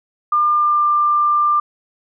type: tone with pitch glide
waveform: sine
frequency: 1200 to 1190.3 Hz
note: D6 to D6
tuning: +37 to +23 cents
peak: -12 dBFS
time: 0.32-1.6 s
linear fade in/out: 5 ms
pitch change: -14 cents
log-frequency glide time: 0.55-0.87 s
effects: none

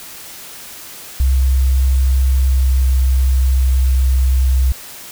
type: tone with pitch glide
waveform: sine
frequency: 65.6 to 64.92 Hz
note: C2 to C2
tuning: +5 to -13 cents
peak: -9 dBFS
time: 1.2-4.72 s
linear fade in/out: 0 ms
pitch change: -18 cents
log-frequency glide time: 2.58-2.7 s
effects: tanh soft clip ceiling -5 dBFS + white hiss -34 dBFS RMS until 5.11 s

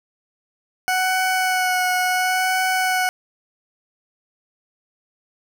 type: tone with vibrato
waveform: 20% pulse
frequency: 740 Hz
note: F#5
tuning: in tune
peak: -13 dBFS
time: 0.88-3.09 s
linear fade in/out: 0 ms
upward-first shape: sine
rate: 0.71 Hz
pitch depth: 18 cents each way
effects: none

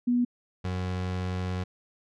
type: tone pair in turn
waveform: sine / 30% pulse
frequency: 243.6 / 91.64 Hz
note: B3 / F#2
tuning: -24 / -16 cents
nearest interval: octave + perfect fourth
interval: 1692 cents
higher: first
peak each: -21 / -26 dBFS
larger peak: first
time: 0.07-0.25 / 0.64-1.64 s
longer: second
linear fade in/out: 10 ms
effects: low-pass 5000 Hz 12 dB/octave

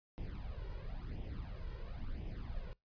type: noise with flanger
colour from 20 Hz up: brown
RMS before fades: -43 dBFS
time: 0.18-2.73 s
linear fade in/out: 0 ms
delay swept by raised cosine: 0.34 to 2.14 ms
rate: 0.97 Hz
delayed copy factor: +0.75
effects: noise-tail reverb RT60 0.2 s tail -24 dB re dry + resampled to 11025 Hz

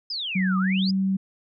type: exponential two-way sweep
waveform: sine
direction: down then up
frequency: 5200 to 1174.7 to 5200 Hz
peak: -27 dBFS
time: 0.1-0.91 s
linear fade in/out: 5 ms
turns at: 0.58 s
type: tone with pitch glide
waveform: sine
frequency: 187.6 to 192.1 Hz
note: F#3 to G3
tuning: +24 to -35 cents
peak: -20 dBFS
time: 0.35-1.17 s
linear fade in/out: 10 ms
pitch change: +41 cents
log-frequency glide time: 0.5-0.99 s
effects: none

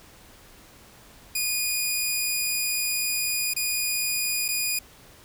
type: tone with dropouts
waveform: 10% pulse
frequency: 2459 Hz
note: D#7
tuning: 21 cents flat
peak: -15 dBFS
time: 1.35-4.79 s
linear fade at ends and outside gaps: 5 ms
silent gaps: 3.537-3.563 / 4.482-4.486 s
effects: pink hiss -51 dBFS RMS until 5.24 s

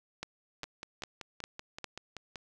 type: two click trains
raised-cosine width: 0.2 ms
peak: -20 / -24 dBFS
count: 5 / 10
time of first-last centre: 0.23-1.843 / 0.64-2.358 s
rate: 2.48 / 5.24 Hz
effects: none

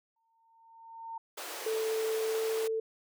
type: tone with exponential growth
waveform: sine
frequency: 910 Hz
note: A#5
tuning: 42 cents flat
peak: -36 dBFS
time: 0.16-1.18 s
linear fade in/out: 5 ms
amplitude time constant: 220 ms
type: high-pass noise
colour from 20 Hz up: pink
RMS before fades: -41 dBFS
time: 1.37-2.68 s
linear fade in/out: 10 ms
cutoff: 350 Hz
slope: 48 dB/octave
type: tone with pitch glide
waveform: sine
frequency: 442.1 to 444.7 Hz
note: A4 to A4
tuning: +8 to +18 cents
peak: -29 dBFS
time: 1.66-2.8 s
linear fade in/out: 5 ms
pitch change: +10 cents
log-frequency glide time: 2.29-2.41 s
effects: none

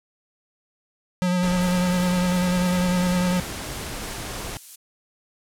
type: tone with vibrato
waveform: square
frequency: 180 Hz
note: F#3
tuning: 47 cents flat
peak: -20 dBFS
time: 1.22-3.4 s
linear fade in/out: 0 ms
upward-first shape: sine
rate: 10 Hz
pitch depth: 26 cents each way
type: noise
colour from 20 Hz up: pink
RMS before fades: -32 dBFS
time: 1.43-4.57 s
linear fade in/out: 0 ms
type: noise with tremolo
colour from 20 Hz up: violet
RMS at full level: -34 dBFS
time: 1.6-4.76 s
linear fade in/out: 10 ms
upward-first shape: sine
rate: 2.9 Hz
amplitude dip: 30%
effects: low-pass 10000 Hz 12 dB/octave

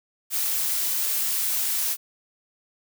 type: noise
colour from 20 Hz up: blue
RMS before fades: -25 dBFS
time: 0.3-1.97 s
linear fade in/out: 50 ms
effects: none

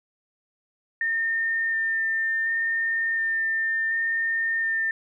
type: tone with vibrato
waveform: sine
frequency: 1810 Hz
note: A6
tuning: 48 cents sharp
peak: -22 dBFS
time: 1.01-4.91 s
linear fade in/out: 2 ms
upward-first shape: square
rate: 0.69 Hz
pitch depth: 9 cents each way
effects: none

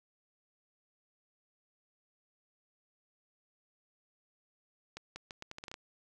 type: accelerating click train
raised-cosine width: 0.2 ms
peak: -26 dBFS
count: 10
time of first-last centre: 4.97-5.741 s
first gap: 190 ms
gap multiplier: 0.78
effects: none

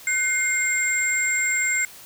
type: tone cluster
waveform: sine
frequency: 1508 / 2119 / 7500 Hz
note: F#6 / C7 / A#8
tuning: +32 / +21 / +10 cents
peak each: -29 / -22 / -24 dBFS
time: 0.07-1.85 s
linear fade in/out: 2 ms
effects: white hiss -44 dBFS RMS until 2.05 s

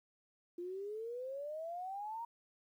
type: exponential sweep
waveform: sine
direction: up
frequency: 343.8 to 947 Hz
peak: -40 dBFS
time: 0.58-2.25 s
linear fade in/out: 5 ms
effects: 12-bit

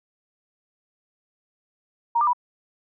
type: tone with pitch steps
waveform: sine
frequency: 937 / 1193 / 979 Hz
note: A#5 / D6 / B5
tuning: +9 / +27 / -15 cents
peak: -17 dBFS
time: 2.15-2.333 s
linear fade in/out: 10 ms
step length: 61 ms
effects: none

